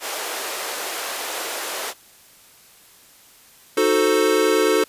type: high-pass noise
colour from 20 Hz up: pink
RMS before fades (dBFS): -28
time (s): 0-1.94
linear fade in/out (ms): 50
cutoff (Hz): 420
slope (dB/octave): 24
type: chord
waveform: square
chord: D# diminished seventh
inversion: none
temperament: equal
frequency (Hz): 311.1 / 370 / 440 / 523.3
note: D#4 / F#4 / A4 / C5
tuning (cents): 0 / 0 / 0 / 0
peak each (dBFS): -24 / -22 / -19 / -25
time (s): 3.77-4.84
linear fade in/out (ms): 5
effects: white hiss -50 dBFS RMS until 4.88 s + resampled to 32000 Hz